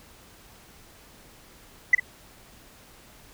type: tone with echo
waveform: sine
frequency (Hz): 1993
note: B6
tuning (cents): +15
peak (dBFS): -10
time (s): 1.93-1.95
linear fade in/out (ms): 5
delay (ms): 49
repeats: 1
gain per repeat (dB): -12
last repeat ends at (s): 1.999
effects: tanh soft clip ceiling -7 dBFS + pink hiss -52 dBFS RMS until 3.33 s